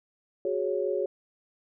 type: chord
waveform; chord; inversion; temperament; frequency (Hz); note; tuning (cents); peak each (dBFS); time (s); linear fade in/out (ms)
sine; F# suspended second; none; equal; 370 / 415.3 / 554.4; F#4 / G#4 / C#5; 0 / 0 / 0; -30; 0.45-1.06; 2
effects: none